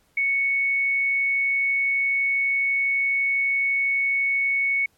sine tone, 2217 Hz, C#7, in tune, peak -19 dBFS, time 0.17-4.86 s, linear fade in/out 5 ms, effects pink hiss -64 dBFS RMS until 4.97 s + MP3 64 kbps

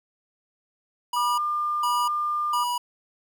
square tone bursts, 973 Hz, B5, 26 cents flat, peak -25 dBFS, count 3, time 1.13-2.78 s, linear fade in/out 5 ms, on 250 ms, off 450 ms
sine tone, 1200 Hz, D6, 37 cents sharp, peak -23 dBFS, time 1.16-2.64 s, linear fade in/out 10 ms
effects 9-bit

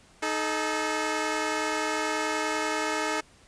10% pulse tone pair together, 311.1 / 431.7 Hz, D#4 / A4, 0 / -33 cents, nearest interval tritone, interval 567 cents, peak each -21 dBFS, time 0.22-3.21 s, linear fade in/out 10 ms, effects pink hiss -57 dBFS RMS until 3.47 s + resampled to 22050 Hz

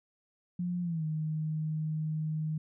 sine tone with pitch glide, 176.8 to 155.7 Hz, F3 to D#3, +22 to +2 cents, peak -30 dBFS, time 0.59-2.58 s, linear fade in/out 5 ms, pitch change -220 cents, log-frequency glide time 0.82-1.04 s, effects none

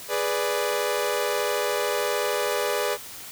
sawtooth chord, G# diminished, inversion none, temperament equal, 415.3 / 493.9 / 587.3 Hz, G#4 / B4 / D5, 0 / 0 / 0 cents, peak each -24 dBFS, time 0.08-2.98 s, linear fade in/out 50 ms, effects white hiss -40 dBFS RMS until 3.31 s

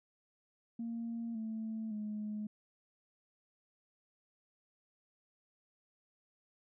sine tone with pitch steps, 231.4 / 221.2 / 211.5 Hz, A#3 / A3 / G#3, -13 / +9 / +32 cents, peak -36 dBFS, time 0.79-2.47 s, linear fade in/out 5 ms, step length 560 ms, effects tanh soft clip ceiling -33 dBFS

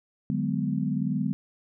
sine chord, G# half-diminished seventh, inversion second, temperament just, 149.51 / 186.89 / 207.7 / 249.2 Hz, D3 / F#3 / G#3 / B3, +31 / +18 / 0 / +16 cents, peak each -30 dBFS, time 0.3-1.33 s, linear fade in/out 0 ms, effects none

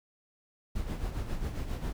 brown noise with tremolo, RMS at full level -32 dBFS, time 0.75-1.93 s, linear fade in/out 10 ms, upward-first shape sine, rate 7.4 Hz, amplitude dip 55%, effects none

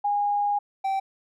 sine / triangle tone pair in turn, 819 / 776.2 Hz, G#5 / G5, -24 / -17 cents, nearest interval minor second, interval 93 cents, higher first, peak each -21 dBFS, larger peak neither, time 0.04-0.59 / 0.84-1 s, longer first, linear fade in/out 10 ms, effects none

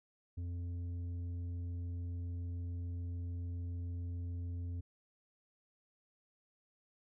triangle tone with tanh clipping, 87.31 Hz, F2, in tune, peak -39 dBFS, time 0.37-4.81 s, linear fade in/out 10 ms, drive 11 dB, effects none

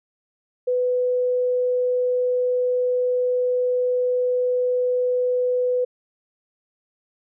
sine tone, 498.2 Hz, B4, 15 cents sharp, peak -18 dBFS, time 0.67-5.85 s, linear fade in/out 10 ms, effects none

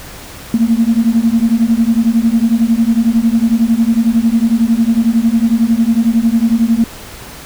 sine beating tone pair, 223.6 / 234.6 Hz, A3 / A#3, +28 / +11 cents, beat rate 11 Hz, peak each -11 dBFS, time 0.54-6.84 s, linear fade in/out 2 ms, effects tanh soft clip ceiling -1 dBFS + pink hiss -32 dBFS RMS until 7.45 s

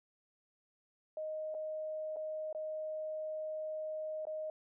sine tone with dropouts, 622.3 Hz, D#5, in tune, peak -37 dBFS, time 1.17-4.5 s, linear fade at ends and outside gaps 2 ms, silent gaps 1.543-1.548 / 2.161-2.167 / 2.528-2.548 / 4.253-4.269 s, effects none

